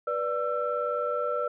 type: tone cluster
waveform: sine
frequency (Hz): 489.2 / 588 / 1338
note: B4 / D5 / E6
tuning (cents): -16 / +2 / +25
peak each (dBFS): -30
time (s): 0.07-1.48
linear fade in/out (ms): 5
effects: tanh soft clip ceiling -16 dBFS